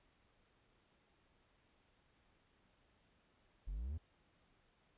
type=exponential sweep; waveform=triangle; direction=up; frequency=41.53 to 84.8 Hz; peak=-38 dBFS; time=3.67-3.98 s; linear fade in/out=10 ms; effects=pink hiss -74 dBFS RMS until 4.97 s + resampled to 8000 Hz